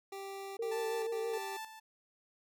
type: tone bursts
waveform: 25% pulse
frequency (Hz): 392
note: G4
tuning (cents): 0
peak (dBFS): -38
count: 3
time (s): 0.12-1.57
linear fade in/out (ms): 5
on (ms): 450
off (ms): 50
type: tone with vibrato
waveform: sine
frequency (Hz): 453.6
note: A#4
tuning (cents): -47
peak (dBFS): -34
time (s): 0.59-1.38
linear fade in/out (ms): 5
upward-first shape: triangle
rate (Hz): 6.2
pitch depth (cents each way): 44
type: tone with tremolo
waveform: sawtooth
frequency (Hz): 880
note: A5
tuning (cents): 0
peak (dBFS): -37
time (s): 0.71-1.8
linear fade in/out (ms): 10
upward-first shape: square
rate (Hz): 1.6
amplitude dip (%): 65
effects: none